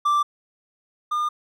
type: tone pair in turn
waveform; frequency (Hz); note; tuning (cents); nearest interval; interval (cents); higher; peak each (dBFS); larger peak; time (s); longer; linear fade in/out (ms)
triangle; 1174.7 / 1209.8; D6 / D#6; 0 / -49; minor second; 51; second; -15 / -19; first; 0.05-0.23 / 1.11-1.29; neither; 10
effects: none